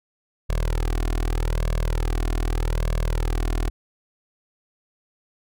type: tone with flanger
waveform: sawtooth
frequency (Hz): 40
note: D#1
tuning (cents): +49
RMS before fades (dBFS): -23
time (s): 0.49-3.7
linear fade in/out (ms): 10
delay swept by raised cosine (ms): 1.8 to 2.8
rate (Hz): 0.82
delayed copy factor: +0.85
effects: none